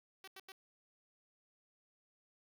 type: tone bursts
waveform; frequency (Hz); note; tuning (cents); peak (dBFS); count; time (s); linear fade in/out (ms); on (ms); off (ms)
5% pulse; 383.1; G4; -40; -39; 3; 0.24-0.52; 2; 36; 86
effects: none